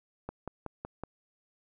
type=click train; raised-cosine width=1 ms; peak=-23 dBFS; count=5; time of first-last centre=0.29-1.036 s; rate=5.36 Hz; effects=none